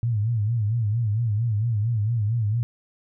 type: tone with vibrato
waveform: sine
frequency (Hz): 110.8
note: A2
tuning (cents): +13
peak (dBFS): -20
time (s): 0.03-2.63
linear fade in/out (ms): 0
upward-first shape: sine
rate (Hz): 4.4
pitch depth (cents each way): 140
effects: none